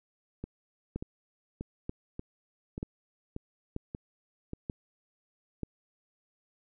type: two click trains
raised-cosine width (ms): 3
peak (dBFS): -24 / -21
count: 8 / 6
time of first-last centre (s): 0.44-4.534 / 0.96-5.633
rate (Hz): 1.71 / 1.07
effects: none